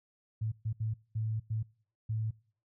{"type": "tone bursts at uneven times", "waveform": "sine", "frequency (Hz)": 110, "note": "A2", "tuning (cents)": 0, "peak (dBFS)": -30, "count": 6, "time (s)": [[0.41, 0.52], [0.65, 0.73], [0.8, 0.94], [1.15, 1.4], [1.5, 1.63], [2.09, 2.31]], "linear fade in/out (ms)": 10, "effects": ["noise-tail reverb RT60 0.5 s tail -24 dB re dry"]}